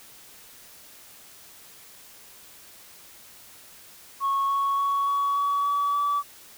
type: tone with pitch steps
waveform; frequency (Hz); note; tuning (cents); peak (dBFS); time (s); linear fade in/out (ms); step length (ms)
sine; 1100 / 1108.3 / 1116.6 / 1125.1 / 1133.5 / 1142.1 / 1150.7; C#6 / C#6 / C#6 / C#6 / C#6 / D6 / D6; -14 / -1 / +12 / +25 / +38 / -49 / -36; -20; 4.2-6.23; 50; 290
effects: tanh soft clip ceiling -19 dBFS + white hiss -49 dBFS RMS until 6.57 s